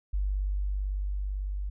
sine tone with level ramp, 49 Hz, G1, in tune, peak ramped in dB -25 to -30 dBFS, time 0.13-1.7 s, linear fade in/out 10 ms, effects none

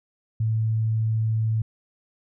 sine tone, 110.8 Hz, A2, 13 cents sharp, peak -20 dBFS, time 0.4-1.62 s, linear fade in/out 5 ms, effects none

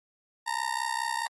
30% pulse tone with amplitude modulation, 921 Hz, A#5, 21 cents flat, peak -22 dBFS, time 0.46-1.28 s, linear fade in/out 20 ms, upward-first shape sine, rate 64.8 Hz, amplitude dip 95%, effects AAC 32 kbps

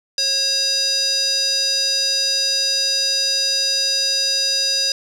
square tone with band-pass filter, 544 Hz, C#5, 33 cents flat, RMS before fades -19 dBFS, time 0.18-4.92 s, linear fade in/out 2 ms, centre 5200 Hz, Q 9.3, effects none

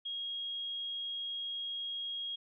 sine tone, 3276 Hz, G#7, 24 cents flat, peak -36 dBFS, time 0.05-2.36 s, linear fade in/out 10 ms, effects none

